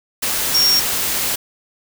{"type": "tone in noise", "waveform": "sine", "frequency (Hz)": 5550, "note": "F8", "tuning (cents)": -12, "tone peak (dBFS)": -12, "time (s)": [0.54, 0.8], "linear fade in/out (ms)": 10, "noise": "white", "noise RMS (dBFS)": -20, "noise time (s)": [0.22, 1.36], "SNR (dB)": 5, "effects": []}